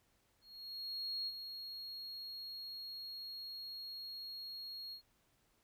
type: tone with ADSR envelope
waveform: triangle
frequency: 4294 Hz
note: C8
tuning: 44 cents sharp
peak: -34 dBFS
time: 0.41-5.02 s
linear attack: 860 ms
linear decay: 41 ms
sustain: -9 dB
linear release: 93 ms
effects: tanh soft clip ceiling -35 dBFS + pink hiss -75 dBFS RMS until 5.63 s